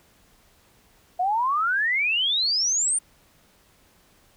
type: exponential sweep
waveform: sine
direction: up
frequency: 702 to 9220 Hz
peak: -20 dBFS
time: 1.19-2.99 s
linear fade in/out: 10 ms
effects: pink hiss -59 dBFS RMS until 4.36 s